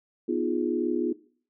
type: chord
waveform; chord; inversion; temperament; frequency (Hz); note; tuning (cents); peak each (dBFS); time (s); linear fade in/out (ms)
sine; F half-diminished seventh; second; equal with one note detuned; 246.9 / 309.9 / 349.2 / 415.3; Cb4 / Eb4 / F4 / Ab4; 0 / -7 / 0 / 0; -30 / -31 / -27 / -32; 0.28-1.13; 10
effects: noise-tail reverb RT60 0.5 s tail -19 dB re dry